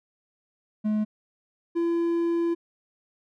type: tone pair in turn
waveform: triangle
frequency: 213.2 / 338.4 Hz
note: G#3 / E4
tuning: +46 / +45 cents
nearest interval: minor sixth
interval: 799 cents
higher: second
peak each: -20 dBFS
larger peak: neither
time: 0.84-1.05 / 1.75-2.55 s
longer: second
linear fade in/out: 20 ms
effects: none